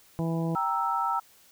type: harmonic tone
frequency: 164.81 Hz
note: E3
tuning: in tune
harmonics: 1 / 2 / 3 / 4 / 5 / 6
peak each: -27 / -33 / -37 / -39 / -41 / -43 dBFS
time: 0.19-0.55 s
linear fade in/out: 0 ms
type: chord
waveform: sine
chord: E diminished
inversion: first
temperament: equal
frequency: 784 / 932.3 / 1318.5 Hz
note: G5 / Bb5 / E6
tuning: 0 / 0 / 0 cents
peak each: -31 / -29 / -28 dBFS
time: 0.55-1.2 s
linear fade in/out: 10 ms
effects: white hiss -58 dBFS RMS until 1.51 s